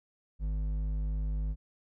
sine tone with hard clipping, 51.6 Hz, G#1, 10 cents flat, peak -31 dBFS, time 0.39-1.56 s, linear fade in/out 50 ms, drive 7 dB, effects none

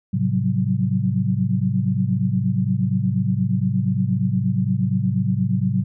sine tone cluster, 109 / 133 / 181.5 / 190 Hz, A2 / C3 / F#3 / F#3, -16 / +29 / -33 / +46 cents, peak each -23 dBFS, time 0.13-5.84 s, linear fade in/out 10 ms, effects none

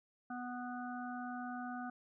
harmonic tone, 246.9 Hz, B3, in tune, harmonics 1 / 3 / 5 / 6, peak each -43 / -45 / -50 / -49 dBFS, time 0.3-1.9 s, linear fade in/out 5 ms, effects none

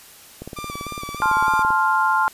click train, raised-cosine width 2 ms, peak -19 dBFS, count 24, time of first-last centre 0.42-1.705 s, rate 17.9 Hz
sawtooth tone with vibrato, 1171 Hz, D6, 5 cents flat, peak -27 dBFS, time 0.56-1.63 s, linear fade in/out 10 ms, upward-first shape square, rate 3.3 Hz, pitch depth 25 cents each way
sine chord, F major, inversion first, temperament just, 873.1 / 1047.7 / 1396.9 Hz, A5 / C6 / F6, -14 / +2 / 0 cents, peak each -20 dBFS, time 1.22-2.28 s, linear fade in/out 0 ms
effects white hiss -45 dBFS RMS until 2.33 s + resampled to 32000 Hz

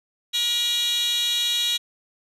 10% pulse tone with high-pass filter, 477.7 Hz, A#4, 42 cents sharp, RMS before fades -23 dBFS, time 0.33-1.78 s, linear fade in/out 20 ms, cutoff 3700 Hz, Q 9, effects resampled to 32000 Hz

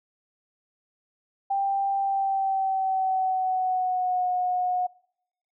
sine tone with pitch glide, 788 to 726.8 Hz, G5 to F#5, +9 to -31 cents, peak -22 dBFS, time 1.5-4.87 s, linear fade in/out 10 ms, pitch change -140 cents, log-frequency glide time 1.99-4.28 s, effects noise-tail reverb RT60 0.7 s tail -23 dB re dry

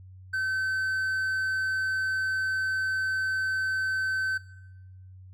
triangle tone, 1535 Hz, G6, 37 cents flat, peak -24 dBFS, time 0.33-4.38 s, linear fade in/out 10 ms, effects noise-tail reverb RT60 0.9 s tail -17 dB re dry + added 93 Hz sine -45 dBFS peak until 5.33 s

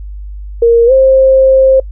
sine tone with pitch glide, 466.2 to 529.4 Hz, A#4 to C5, 0 to +20 cents, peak -3 dBFS, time 0.62-1.8 s, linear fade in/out 5 ms, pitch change +220 cents, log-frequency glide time 0.86-0.92 s, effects noise-tail reverb RT60 0.1 s tail -25 dB re dry + added 50 Hz sine -22 dBFS peak until 1.91 s

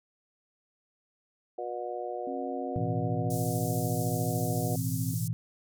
harmonic tone, 120.9 Hz, B2, 36 cents flat, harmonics 3 / 4 / 5 / 6, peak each -39 / -38 / -39 / -37 dBFS, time 1.58-4.76 s, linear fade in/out 5 ms
sine tone with pitch glide, 268.7 to 260.7 Hz, C4 to C4, +46 to -6 cents, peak -36 dBFS, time 2.27-5.14 s, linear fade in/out 2 ms, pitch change -52 cents, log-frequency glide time 2.4-3.96 s
sine chord, A suspended second, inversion none, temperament just, 110 / 123.75 / 165 Hz, A2 / B2 / E3, 0 / +4 / +2 cents, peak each -33 dBFS, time 2.76-5.33 s, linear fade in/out 0 ms
white band-pass noise, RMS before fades -41 dBFS, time 3.3-5.28 s, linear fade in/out 5 ms, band 5600 to 16000 Hz, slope 24 dB/octave
effects none

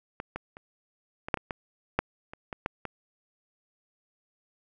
clicks, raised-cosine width 0.5 ms, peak -19 / -19 / -29 / -20 / -8 / -22 / -17 / -8 / -26 / -20 / -13 / -19 dBFS, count 12, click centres 0.201 / 0.36 / 0.569 / 1.285 / 1.342 / 1.373 / 1.508 / 1.99 / 2.335 / 2.528 / 2.661 / 2.853 s, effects none

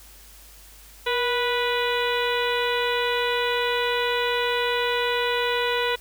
harmonic tone with a mistuned harmonic, 491.4 Hz, B4, 9 cents flat, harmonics 1 / 2 / 3 / 4 / 5 / 6 / 7 / 8, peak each -25 / -28 / -30 / -31 / -32 / -33 / -33 / -34 dBFS, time 1.06-5.96 s, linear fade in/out 10 ms, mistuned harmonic 1, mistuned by -45 cents, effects added 50 Hz sine -49 dBFS peak until 6 s + white hiss -49 dBFS RMS until 6 s

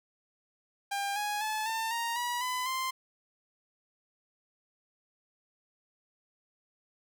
sawtooth tone with pitch steps, 800 / 831.1 / 863.4 / 896.9 / 931.8 / 968 / 1005.6 / 1044.7 Hz, G5 / G#5 / A5 / A5 / A#5 / B5 / B5 / C6, +35 / +1 / -33 / +33 / -1 / -35 / +31 / -3 cents, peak -27 dBFS, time 0.91-2.91 s, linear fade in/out 10 ms, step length 250 ms, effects none

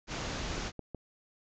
pink low-pass noise, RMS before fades -37 dBFS, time 0.07-0.72 s, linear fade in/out 50 ms, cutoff 7100 Hz, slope 96 dB/octave
clicks, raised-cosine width 2 ms, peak -26 dBFS, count 3, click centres 0.58 / 0.793 / 0.947 s
effects none

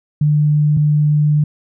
sine tone pair in turn, 149.4 / 149.4 Hz, D3 / D3, +30 / +30 cents, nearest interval unison, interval 0 cents, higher neither, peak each -10 dBFS, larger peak neither, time 0.21-0.77 / 0.77-1.44 s, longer second, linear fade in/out 5 ms, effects none

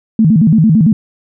sine tone with vibrato, 187.1 Hz, F#3, 20 cents sharp, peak -5 dBFS, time 0.19-0.93 s, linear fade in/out 2 ms, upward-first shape square, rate 8.9 Hz, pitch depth 290 cents each way, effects none

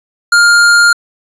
square tone, 1408 Hz, F6, 14 cents sharp, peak -5 dBFS, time 0.32-0.93 s, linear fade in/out 5 ms, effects resampled to 22050 Hz + 7-bit

